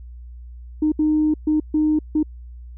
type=tone bursts at uneven times; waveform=sine; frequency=306.8 Hz; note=D#4; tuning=24 cents flat; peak=-14 dBFS; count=5; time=0.82-0.92 / 0.99-1.34 / 1.47-1.6 / 1.74-1.99 / 2.15-2.23 s; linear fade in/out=5 ms; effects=tanh soft clip ceiling -10 dBFS + added 60 Hz sine -35 dBFS peak until 2.77 s